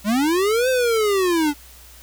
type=linear two-way sweep; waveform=square; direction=up then down; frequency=193.7 to 523.3 to 283.5 Hz; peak=-17 dBFS; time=0.04-1.54 s; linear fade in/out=50 ms; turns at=0.69 s; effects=added 60 Hz sine -46 dBFS peak until 2.02 s + white hiss -46 dBFS RMS until 2.02 s